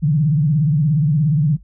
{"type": "tone with vibrato", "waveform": "sine", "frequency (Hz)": 150, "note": "D3", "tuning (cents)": 37, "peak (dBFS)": -12, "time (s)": [0.02, 1.57], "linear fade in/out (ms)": 20, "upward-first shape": "sine", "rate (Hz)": 17, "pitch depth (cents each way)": 160, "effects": ["noise-tail reverb RT60 0.1 s tail -18 dB re dry", "added 50 Hz sine -41 dBFS peak until 1.63 s"]}